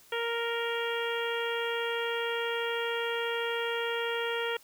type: harmonic tone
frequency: 466.2 Hz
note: A#4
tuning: in tune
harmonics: 1 / 2 / 3 / 4 / 5 / 6 / 7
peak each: -32 / -38 / -37 / -38 / -41 / -40 / -40 dBFS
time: 0.12-4.57 s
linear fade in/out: 5 ms
effects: white hiss -58 dBFS RMS until 4.63 s